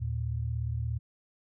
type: tone pair together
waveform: sine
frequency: 78.24 / 115.4 Hz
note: D#2 / A#2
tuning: +10 / -17 cents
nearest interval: perfect fifth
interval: 673 cents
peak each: -33 / -31 dBFS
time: 0-0.99 s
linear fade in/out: 20 ms
effects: none